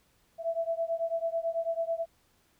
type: beating tone pair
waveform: sine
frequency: 660 / 669.1 Hz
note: E5 / E5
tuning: +2 / +26 cents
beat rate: 9.1 Hz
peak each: -31 / -32 dBFS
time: 0.38-2.06 s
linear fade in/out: 50 ms
effects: pink hiss -68 dBFS RMS until 2.59 s